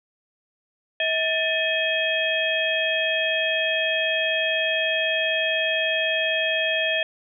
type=tone cluster; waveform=sine; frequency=642 / 1772 / 2532 / 3255 Hz; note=E5 / A6 / D#7 / G#7; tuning=-46 / +12 / +30 / -36 cents; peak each=-26 dBFS; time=1-7.03 s; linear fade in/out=2 ms; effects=none